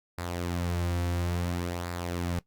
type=tone with flanger; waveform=sawtooth; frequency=87.31 Hz; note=F2; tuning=in tune; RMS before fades=-31 dBFS; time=0.18-2.39 s; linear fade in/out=0 ms; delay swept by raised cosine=0.32 to 4.92 ms; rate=0.58 Hz; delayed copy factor=-0.5; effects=noise-tail reverb RT60 0.1 s tail -19 dB re dry + Opus 48 kbps